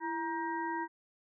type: harmonic tone with a mistuned harmonic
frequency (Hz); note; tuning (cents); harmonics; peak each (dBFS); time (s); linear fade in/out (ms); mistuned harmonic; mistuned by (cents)
315; D#4; +21; 1 / 3 / 5 / 6; -38 / -35 / -43 / -44; 0-0.88; 50; 1; +100
effects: none